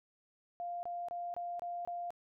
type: tone bursts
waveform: sine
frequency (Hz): 698.5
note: F5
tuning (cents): 0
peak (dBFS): -37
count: 6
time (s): 0.6-2.105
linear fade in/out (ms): 0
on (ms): 230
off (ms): 25
effects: none

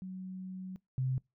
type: tone pair in turn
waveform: sine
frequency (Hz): 186.6 / 130.02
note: F#3 / C3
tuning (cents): +15 / -11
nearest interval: tritone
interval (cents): 626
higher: first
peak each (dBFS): -39 / -29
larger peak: second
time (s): 0.02-0.76 / 0.98-1.18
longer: first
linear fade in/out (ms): 0
effects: noise-tail reverb RT60 0.2 s tail -24 dB re dry

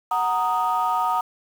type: chord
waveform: sine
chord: D# minor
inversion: first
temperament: equal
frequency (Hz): 740 / 932.3 / 1244.5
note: F#5 / A#5 / D#6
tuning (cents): 0 / 0 / 0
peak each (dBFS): -24 / -22 / -23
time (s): 0.11-1.21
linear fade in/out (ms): 5
effects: tanh soft clip ceiling -13 dBFS + 7-bit

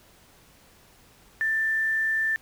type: tone with quantisation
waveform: sine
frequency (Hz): 1775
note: A6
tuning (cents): +15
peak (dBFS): -22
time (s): 1.41-2.36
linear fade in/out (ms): 0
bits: 8
effects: pink hiss -56 dBFS RMS until 2.41 s

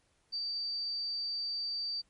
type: tone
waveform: sine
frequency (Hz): 4636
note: D8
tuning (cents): -23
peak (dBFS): -33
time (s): 0.32-2.02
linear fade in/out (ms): 20
effects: pink hiss -72 dBFS RMS until 2.09 s + MP3 48 kbps

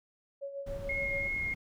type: tone with tremolo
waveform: sine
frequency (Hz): 557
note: C#5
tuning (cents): +8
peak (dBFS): -35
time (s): 0.41-1.28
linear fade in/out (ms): 20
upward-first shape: sine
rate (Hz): 7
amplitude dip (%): 60
type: noise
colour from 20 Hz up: brown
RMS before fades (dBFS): -42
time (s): 0.66-1.55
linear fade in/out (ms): 10
type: tone with vibrato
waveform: sine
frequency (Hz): 2151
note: C7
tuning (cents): +47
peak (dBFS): -31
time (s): 0.89-1.54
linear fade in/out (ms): 5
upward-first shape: triangle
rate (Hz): 2.9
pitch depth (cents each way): 11
effects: none

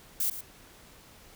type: noise with echo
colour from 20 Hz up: violet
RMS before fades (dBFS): -28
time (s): 0.2-0.3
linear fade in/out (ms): 5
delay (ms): 110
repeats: 1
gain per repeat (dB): -11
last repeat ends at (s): 0.41
effects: pink hiss -54 dBFS RMS until 1.35 s

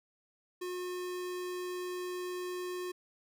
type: tone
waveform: square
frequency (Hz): 360.9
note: F#4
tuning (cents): -43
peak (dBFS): -37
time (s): 0.61-2.92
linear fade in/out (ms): 10
effects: none

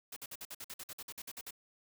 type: noise bursts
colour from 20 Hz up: white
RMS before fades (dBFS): -45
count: 15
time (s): 0.12-1.508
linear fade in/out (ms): 5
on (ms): 44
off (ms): 52
effects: none

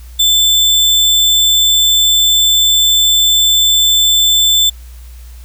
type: tone with sample-and-hold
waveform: sine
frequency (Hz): 3524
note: A7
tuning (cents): +2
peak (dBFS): -7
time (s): 0.19-4.7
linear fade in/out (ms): 10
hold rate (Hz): 11025
effects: added 60 Hz sine -30 dBFS peak until 5.44 s + white hiss -45 dBFS RMS until 5.44 s

